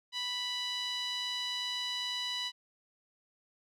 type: tone with band-pass filter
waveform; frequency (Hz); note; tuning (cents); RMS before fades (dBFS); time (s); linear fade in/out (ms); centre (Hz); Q
sawtooth; 987.8; B5; 0; -36; 0.12-2.52; 50; 3600; 3.7
effects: none